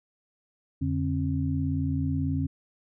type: tone cluster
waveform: sine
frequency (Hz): 86.6 / 144.9 / 268.8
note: F2 / D3 / C4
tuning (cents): -14 / -23 / +47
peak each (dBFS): -29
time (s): 0.81-2.47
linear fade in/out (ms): 10
effects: none